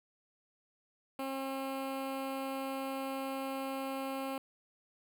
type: tone with notch filter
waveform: 15% pulse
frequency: 268.9 Hz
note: C4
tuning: 47 cents sharp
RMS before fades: -38 dBFS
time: 1.19-4.38 s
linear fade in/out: 2 ms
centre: 6000 Hz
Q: 0.92
effects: none